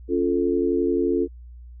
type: chord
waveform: sine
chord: Db augmented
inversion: none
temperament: equal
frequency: 277.2 / 349.2 / 440 Hz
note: Db4 / F4 / A4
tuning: 0 / 0 / 0 cents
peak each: -24 / -22 / -24 dBFS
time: 0.08-1.28 s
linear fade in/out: 50 ms
effects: added 60 Hz sine -39 dBFS peak until 1.8 s